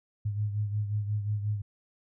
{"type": "beating tone pair", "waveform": "sine", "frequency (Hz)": [103.83, 109.43], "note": ["G#2", "A2"], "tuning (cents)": [0, -9], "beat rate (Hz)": 5.6, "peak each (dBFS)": [-28, -36], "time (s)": [0.25, 1.62], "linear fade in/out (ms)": 10, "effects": []}